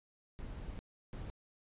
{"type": "noise bursts at uneven times", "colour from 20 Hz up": "brown", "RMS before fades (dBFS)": -44, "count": 2, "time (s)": [[0.39, 0.79], [1.13, 1.3]], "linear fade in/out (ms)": 0, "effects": ["resampled to 8000 Hz"]}